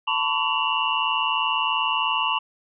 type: tone cluster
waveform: sine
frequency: 890 / 1010 / 1130 / 2744 / 2907 Hz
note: A5 / B5 / C#6 / F7 / F#7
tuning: +20 / +39 / +33 / -31 / -31 cents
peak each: -27 dBFS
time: 0.07-2.39 s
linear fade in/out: 10 ms
effects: none